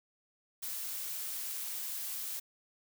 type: noise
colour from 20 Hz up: blue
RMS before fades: -39 dBFS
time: 0.62-2.4 s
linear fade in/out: 10 ms
effects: none

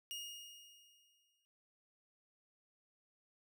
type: tone with exponential decay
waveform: sawtooth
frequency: 2857 Hz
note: F7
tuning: 39 cents sharp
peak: -38 dBFS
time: 0.11-1.45 s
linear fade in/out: 0 ms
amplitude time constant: 290 ms
effects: none

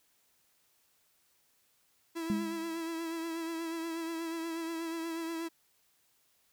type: tone with vibrato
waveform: 45% pulse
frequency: 329.6 Hz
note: E4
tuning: in tune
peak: -35 dBFS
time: 2.15-5.49 s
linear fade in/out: 20 ms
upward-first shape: triangle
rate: 8.3 Hz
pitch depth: 38 cents each way
type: tone with exponential decay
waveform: sine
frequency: 207.7 Hz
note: G#3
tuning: in tune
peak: -26 dBFS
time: 2.3-2.81 s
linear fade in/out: 0 ms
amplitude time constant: 110 ms
effects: white hiss -71 dBFS RMS until 6.52 s

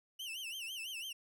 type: tone with vibrato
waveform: 40% pulse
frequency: 2875 Hz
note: F7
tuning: 50 cents sharp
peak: -40 dBFS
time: 0.19-1.13 s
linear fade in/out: 10 ms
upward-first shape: sine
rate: 6 Hz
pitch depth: 170 cents each way
effects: none

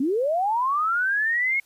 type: linear sweep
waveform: sine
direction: up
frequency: 246.9 to 2193 Hz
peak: -20 dBFS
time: 0-1.6 s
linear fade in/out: 5 ms
effects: white hiss -60 dBFS RMS until 1.65 s + resampled to 32000 Hz

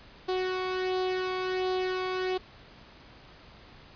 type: tone with flanger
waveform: sawtooth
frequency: 370.7 Hz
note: F#4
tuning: 3 cents sharp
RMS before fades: -30 dBFS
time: 0.28-2.38 s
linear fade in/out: 10 ms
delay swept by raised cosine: 0.23 to 0.89 ms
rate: 1.4 Hz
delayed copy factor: +0.5
effects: pink hiss -52 dBFS RMS until 3.95 s + resampled to 11025 Hz

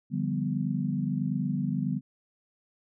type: chord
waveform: sine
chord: G dominant seventh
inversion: second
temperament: equal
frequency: 146.83 / 174.61 / 196 / 246.9 Hz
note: D3 / F3 / G3 / B3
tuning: 0 / 0 / 0 / 0 cents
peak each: -31 / -34 / -31 / -32 dBFS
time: 0.1-2.01 s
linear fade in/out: 50 ms
effects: none

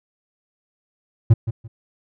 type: tone with echo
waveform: triangle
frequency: 113.2 Hz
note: A2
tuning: 50 cents sharp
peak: -5 dBFS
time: 1.3-1.34 s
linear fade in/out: 10 ms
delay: 170 ms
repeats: 2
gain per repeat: -13 dB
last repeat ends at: 1.68 s
effects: none

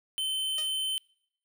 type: tone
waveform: square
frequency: 3074 Hz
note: G7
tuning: 35 cents flat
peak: -29 dBFS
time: 0.18-0.98 s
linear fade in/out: 0 ms
type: tone with exponential decay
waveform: 5% pulse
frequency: 622.3 Hz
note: D#5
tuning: in tune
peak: -27 dBFS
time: 0.58-0.75 s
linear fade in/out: 2 ms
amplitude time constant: 35 ms
effects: noise-tail reverb RT60 0.7 s tail -26 dB re dry

